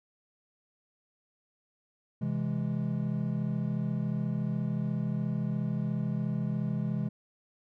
triangle chord, C augmented, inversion none, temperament equal, 130.81 / 164.81 / 207.7 Hz, C3 / E3 / G#3, 0 / 0 / 0 cents, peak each -31 dBFS, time 2.21-7.09 s, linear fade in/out 10 ms, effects none

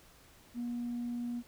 sine tone, 240 Hz, B3, 49 cents flat, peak -33 dBFS, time 0.54-1.43 s, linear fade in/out 50 ms, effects tanh soft clip ceiling -31 dBFS + pink hiss -60 dBFS RMS until 1.47 s

